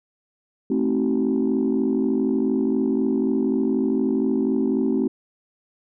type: chord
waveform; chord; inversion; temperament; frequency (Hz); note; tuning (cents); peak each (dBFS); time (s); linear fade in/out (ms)
sine; A diminished seventh; none; just; 220 / 264 / 316.8 / 380.2; A3 / C4 / Eb4 / Gb4; 0 / +16 / +31 / +47; -23 / -21 / -26 / -24; 0.7-5.08; 5
effects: tanh soft clip ceiling -12 dBFS